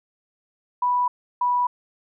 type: tone pair in turn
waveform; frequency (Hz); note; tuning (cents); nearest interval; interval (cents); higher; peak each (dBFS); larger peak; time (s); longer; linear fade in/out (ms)
sine; 985 / 981.1; B5 / B5; -5 / -12; unison; 7; first; -18; neither; 0.82-1.08 / 1.41-1.67; neither; 5
effects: none